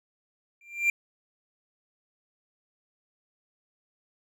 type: tone with exponential growth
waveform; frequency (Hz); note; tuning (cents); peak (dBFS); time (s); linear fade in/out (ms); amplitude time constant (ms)
triangle; 2374; D7; +18; -16; 0.61-0.9; 2; 63
effects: none